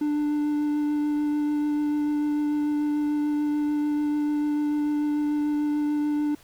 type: tone with vibrato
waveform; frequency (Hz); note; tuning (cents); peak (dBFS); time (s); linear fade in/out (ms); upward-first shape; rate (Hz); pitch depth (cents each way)
triangle; 296.4; D4; +16; -20; 0.01-6.35; 5; triangle; 6.8; 11
effects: pink hiss -54 dBFS RMS until 6.43 s